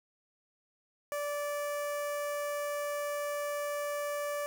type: tone with notch filter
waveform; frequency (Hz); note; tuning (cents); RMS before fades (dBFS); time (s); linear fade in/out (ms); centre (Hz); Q
sawtooth; 582; D5; -16; -35; 1.12-4.46; 0; 3800; 1
effects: none